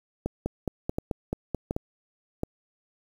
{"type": "two click trains", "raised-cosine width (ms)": 2, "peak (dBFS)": [-14, -14], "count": [4, 7], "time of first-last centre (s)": [[0.26, 2.434], [0.46, 1.764]], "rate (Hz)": [1.38, 4.6], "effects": ["8-bit"]}